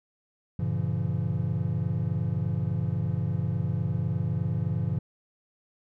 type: chord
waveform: triangle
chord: G diminished seventh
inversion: none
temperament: just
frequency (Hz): 98 / 117.6 / 141.12 / 169.34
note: G2 / Bb2 / Db3 / Fb3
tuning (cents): 0 / +16 / +31 / +47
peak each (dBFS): -29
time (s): 0.59-4.99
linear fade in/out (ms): 5
effects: none